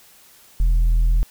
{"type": "tone with tanh clipping", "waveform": "sine", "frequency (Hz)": 41.2, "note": "E1", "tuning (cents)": 0, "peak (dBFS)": -14, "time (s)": [0.6, 1.23], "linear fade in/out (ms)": 0, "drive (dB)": 3, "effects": ["white hiss -50 dBFS RMS until 1.3 s"]}